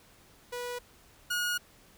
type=tone pair in turn; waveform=sawtooth; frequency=488.6 / 1442.3 Hz; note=B4 / F#6; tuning=-19 / -45 cents; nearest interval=octave + perfect fifth; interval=1874 cents; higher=second; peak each=-31 / -25 dBFS; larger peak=second; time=0.52-0.79 / 1.3-1.58 s; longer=second; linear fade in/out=10 ms; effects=pink hiss -59 dBFS RMS until 1.97 s